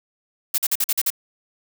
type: noise bursts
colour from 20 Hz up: blue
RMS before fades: -20 dBFS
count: 7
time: 0.54-1.103 s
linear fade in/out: 5 ms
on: 41 ms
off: 46 ms
effects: none